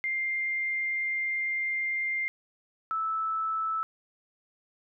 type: tone pair in turn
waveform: sine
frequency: 2103 / 1311.5 Hz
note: C7 / E6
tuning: +8 / -9 cents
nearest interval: minor sixth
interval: 817 cents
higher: first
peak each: -27 dBFS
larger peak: neither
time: 0.04-2.28 / 2.91-3.83 s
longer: first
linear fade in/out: 0 ms
effects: none